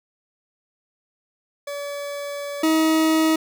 40% pulse tone pair in turn, 572 / 317.9 Hz, D5 / D#4, -46 / +37 cents, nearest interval minor seventh, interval 1017 cents, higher first, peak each -27 / -15 dBFS, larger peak second, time 1.67-2.63 / 2.63-3.36 s, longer first, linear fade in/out 5 ms, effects none

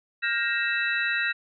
sine tone cluster, 1408 / 1597 / 1875 / 2641 / 3913 Hz, F6 / G6 / A#6 / E7 / B7, +14 / +32 / +10 / +3 / -17 cents, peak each -31 / -30 / -27 / -30 / -34 dBFS, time 0.22-1.33 s, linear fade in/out 20 ms, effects none

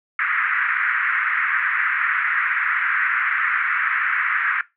pink band-pass noise, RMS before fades -21 dBFS, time 0.19-4.61 s, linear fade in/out 2 ms, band 1300 to 2100 Hz, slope 48 dB/octave, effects noise-tail reverb RT60 0.2 s tail -18 dB re dry

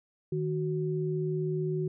sine tone pair together, 155.56 / 371 Hz, D#3 / F#4, 0 / +5 cents, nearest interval octave + minor third, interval 1505 cents, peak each -30 / -31 dBFS, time 0.32-1.88 s, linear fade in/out 5 ms, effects none

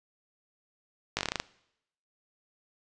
slowing click train, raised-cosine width 0.2 ms, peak -11 dBFS, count 9, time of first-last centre 1.17-1.4 s, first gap 18 ms, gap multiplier 1.13, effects noise-tail reverb RT60 0.8 s tail -21 dB re dry + resampled to 22050 Hz

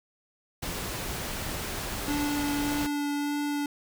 pink noise, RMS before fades -34 dBFS, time 0.62-2.87 s, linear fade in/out 10 ms
square tone with vibrato, 290 Hz, D4, 22 cents flat, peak -28 dBFS, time 2.08-3.66 s, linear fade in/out 2 ms, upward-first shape sine, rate 1.7 Hz, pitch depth 9 cents each way
effects none

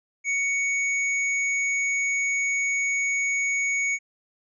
square tone, 2230 Hz, C#7, 10 cents sharp, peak -23 dBFS, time 0.24-3.99 s, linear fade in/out 50 ms, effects resampled to 22050 Hz

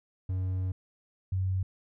triangle / sine tone pair in turn, 93 / 94.08 Hz, F#2 / F#2, +9 / +29 cents, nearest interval unison, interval 20 cents, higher second, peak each -26 dBFS, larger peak neither, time 0.29-0.72 / 1.32-1.63 s, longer first, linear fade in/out 5 ms, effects none

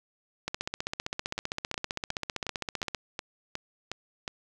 two click trains, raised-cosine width 0.2 ms, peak -14 / -16 dBFS, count 39 / 9, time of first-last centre 0.48-2.948 / 1.38-4.279 s, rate 15.4 / 2.76 Hz, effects none

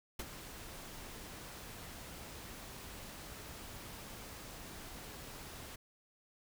pink noise with ADSR envelope, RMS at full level -40 dBFS, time 0.19-5.76 s, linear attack 6 ms, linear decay 34 ms, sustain -9 dB, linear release 8 ms, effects none

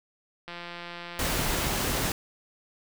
click train, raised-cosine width 0.3 ms, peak -23 dBFS, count 206, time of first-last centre 0.48-1.665 s, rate 173 Hz
pink noise, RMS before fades -28 dBFS, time 1.19-2.12 s, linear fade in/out 2 ms
effects none

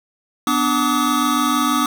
square tone cluster, 247.6 / 294.1 / 1155 / 1266 Hz, B3 / D4 / D6 / D#6, +5 / +3 / -29 / +30 cents, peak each -22 dBFS, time 0.47-1.86 s, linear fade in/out 2 ms, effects none

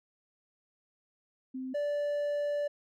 sine / triangle tone pair in turn, 259.6 / 582.8 Hz, C4 / D5, -13 / -13 cents, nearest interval octave + major second, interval 1400 cents, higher second, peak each -35 / -27 dBFS, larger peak second, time 1.54-1.74 / 1.74-2.68 s, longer second, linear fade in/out 10 ms, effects none

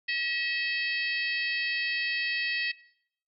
harmonic tone with a mistuned harmonic, 640 Hz, D#5, 49 cents sharp, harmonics 3 / 4 / 5 / 6 / 7 / 8, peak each -30 / -32 / -38 / -42 / -36 / -45 dBFS, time 0.08-2.72 s, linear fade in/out 10 ms, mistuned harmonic 4, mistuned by +19 cents, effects noise-tail reverb RT60 0.7 s tail -20 dB re dry

